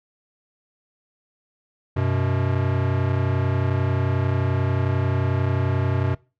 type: tone pair together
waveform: square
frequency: 94.7 / 125.98 Hz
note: F#2 / B2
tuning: +41 / +35 cents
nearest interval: perfect fourth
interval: 494 cents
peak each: -23 dBFS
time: 1.96-6.15 s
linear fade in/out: 10 ms
effects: noise-tail reverb RT60 0.3 s tail -22 dB re dry + low-pass 2000 Hz 12 dB/octave